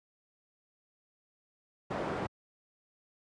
white low-pass noise, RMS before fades -35 dBFS, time 1.9-2.27 s, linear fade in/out 10 ms, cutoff 820 Hz, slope 12 dB/octave, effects high-pass 80 Hz 12 dB/octave + resampled to 22050 Hz

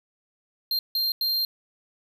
square tone bursts at uneven times, 4186 Hz, C8, in tune, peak -23 dBFS, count 3, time 0.71-0.79 / 0.95-1.12 / 1.21-1.45 s, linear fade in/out 2 ms, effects 9-bit

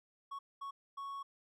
triangle tone bursts at uneven times, 1108.7 Hz, C#6, in tune, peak -39 dBFS, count 3, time 0.31-0.39 / 0.61-0.71 / 0.97-1.23 s, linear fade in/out 10 ms, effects none

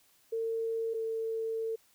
sine tone pair in turn, 452.9 / 448.7 Hz, A#4 / A4, -50 / +34 cents, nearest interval unison, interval 16 cents, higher first, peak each -30 / -31 dBFS, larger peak first, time 0.32-0.94 / 0.94-1.76 s, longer second, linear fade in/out 10 ms, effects white hiss -66 dBFS RMS until 1.94 s

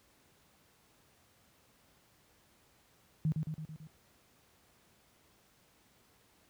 sine tone with echo, 156.4 Hz, D#3, 9 cents sharp, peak -27 dBFS, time 3.25-3.32 s, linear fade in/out 0 ms, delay 110 ms, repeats 5, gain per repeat -4 dB, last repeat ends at 3.87 s, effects pink hiss -67 dBFS RMS until 6.49 s + high-pass 60 Hz 12 dB/octave

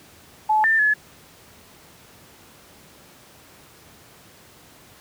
sine tone with pitch steps, 861 / 1789 / 1708 Hz, A5 / A6 / G#6, -38 / +28 / +48 cents, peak -15 dBFS, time 0.49-0.94 s, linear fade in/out 10 ms, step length 150 ms, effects pink hiss -49 dBFS RMS until 5 s + high-pass 80 Hz 12 dB/octave

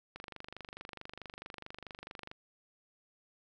click train, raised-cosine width 0.3 ms, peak -28 dBFS, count 54, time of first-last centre 0.16-2.314 s, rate 24.6 Hz, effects none

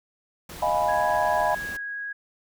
pink noise, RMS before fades -40 dBFS, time 0.49-1.77 s, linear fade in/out 5 ms
sine chord, F half-diminished seventh, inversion third, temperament equal with one note detuned, 619.4 / 698.5 / 830.6 / 987.8 Hz, Eb5 / F5 / Ab5 / Cb6, -8 / 0 / 0 / 0 cents, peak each -26 dBFS, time 0.62-1.55 s, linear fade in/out 5 ms
sine tone with pitch glide, 1661.2 to 1651.6 Hz, G#6 to G#6, 0 to -10 cents, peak -30 dBFS, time 0.88-2.13 s, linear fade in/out 10 ms, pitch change -10 cents, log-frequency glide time 1.29-1.76 s
effects none

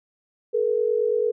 sine tone pair together, 430.6 / 479.6 Hz, A4 / A#4, -37 / +49 cents, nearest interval major second, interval 186 cents, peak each -22 dBFS, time 0.53-1.32 s, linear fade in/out 20 ms, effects none

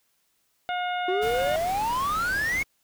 harmonic tone, 718 Hz, F5, 48 cents sharp, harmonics 1 / 2 / 3 / 4 / 5, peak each -27 / -33 / -37 / -39 / -41 dBFS, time 0.69-1.56 s, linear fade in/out 0 ms
triangle exponential sweep, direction up, 360.4 to 2217 Hz, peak -22 dBFS, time 1.08-2.63 s, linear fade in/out 5 ms
pink noise, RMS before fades -37 dBFS, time 1.21-2.64 s, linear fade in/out 20 ms
effects white hiss -70 dBFS RMS until 2.83 s

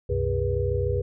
sine tone cluster, 66.4 / 93.4 / 126.7 / 407.9 / 487.4 Hz, C2 / F#2 / B2 / G#4 / B4, +26 / +17 / +45 / -31 / -23 cents, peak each -29 / -27 / -31 / -29 / -28 dBFS, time 0.09-1.02 s, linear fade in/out 10 ms, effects none

